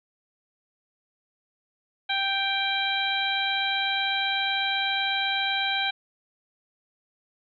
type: harmonic tone with a mistuned harmonic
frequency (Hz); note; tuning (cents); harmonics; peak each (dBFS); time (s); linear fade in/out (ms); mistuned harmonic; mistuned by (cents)
784; G5; 0; 1 / 2 / 3 / 4 / 5; -30 / -30 / -30 / -30 / -30; 2.09-5.91; 10; 4; +23
effects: none